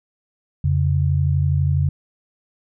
sine tone pair together, 87.31 / 139.52 Hz, F2 / C#3, 0 / +12 cents, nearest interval minor sixth, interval 812 cents, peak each -18 dBFS, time 0.64-1.89 s, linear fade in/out 5 ms, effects none

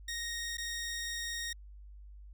15% pulse tone with dropouts, 1864.7 Hz, A#6, in tune, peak -30 dBFS, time 0.08-1.53 s, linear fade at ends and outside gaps 5 ms, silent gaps 0.571-0.581 s, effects added 50 Hz sine -48 dBFS peak until 2.33 s

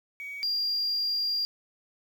sine tone pair in turn, 2258 / 4785 Hz, C#7 / D8, +31 / +32 cents, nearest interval octave + minor second, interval 1301 cents, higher second, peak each -35 / -24 dBFS, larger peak second, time 0.2-0.43 / 0.43-1.45 s, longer second, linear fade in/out 0 ms, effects tanh soft clip ceiling -23 dBFS + 9-bit

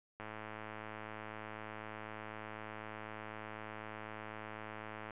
click train, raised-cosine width 0.5 ms, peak -30 dBFS, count 531, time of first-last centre 0.2-5.107 s, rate 108 Hz, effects resampled to 8000 Hz

